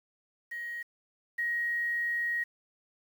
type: tone pair in turn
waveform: sine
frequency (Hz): 1888 / 1888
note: A#6 / A#6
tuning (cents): +22 / +22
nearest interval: unison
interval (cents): 0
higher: neither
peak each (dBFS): -35 / -28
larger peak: second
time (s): 0.51-0.83 / 1.38-2.44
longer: second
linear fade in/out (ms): 10
effects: 9-bit